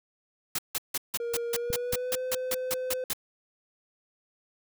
white noise bursts, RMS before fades -29 dBFS, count 14, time 0.55-3.134 s, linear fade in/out 5 ms, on 36 ms, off 160 ms
triangle tone with pitch glide, 471 to 510.7 Hz, A#4 to C5, +18 to -42 cents, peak -28 dBFS, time 1.2-3.04 s, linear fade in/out 2 ms, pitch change +140 cents, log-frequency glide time 1.54-2.19 s
clicks, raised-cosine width 5 ms, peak -23 dBFS, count 2, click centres 1.703 / 1.934 s
effects none

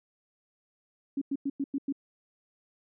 sine tone bursts, 277.2 Hz, C#4, in tune, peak -27 dBFS, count 6, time 1.17-1.925 s, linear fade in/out 5 ms, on 45 ms, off 97 ms, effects none

